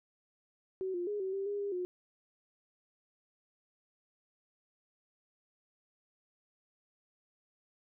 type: tone with pitch steps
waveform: sine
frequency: 377.4 / 351.6 / 414 / 380 / 391.4 / 407.6 / 403.2 / 360.4 Hz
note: F#4 / F4 / G#4 / F#4 / G4 / G#4 / G4 / F#4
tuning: +34 / +12 / -5 / +46 / -3 / -32 / +49 / -45 cents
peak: -33 dBFS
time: 0.81-1.85 s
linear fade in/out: 0 ms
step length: 130 ms
effects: none